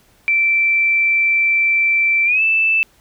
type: tone with pitch glide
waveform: sine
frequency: 2338 to 2640 Hz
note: D7 to E7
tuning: -8 to +2 cents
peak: -12 dBFS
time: 0.28-2.83 s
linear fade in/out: 0 ms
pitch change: +210 cents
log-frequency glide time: 2.25-2.42 s
effects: pink hiss -54 dBFS RMS until 3 s